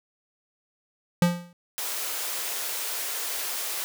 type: tone with exponential decay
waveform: square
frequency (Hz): 174.61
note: F3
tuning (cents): 0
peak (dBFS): -15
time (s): 1.22-1.53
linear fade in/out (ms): 2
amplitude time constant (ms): 67
type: high-pass noise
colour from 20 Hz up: white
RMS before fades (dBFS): -31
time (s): 1.78-3.84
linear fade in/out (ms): 0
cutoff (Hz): 380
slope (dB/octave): 24
effects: none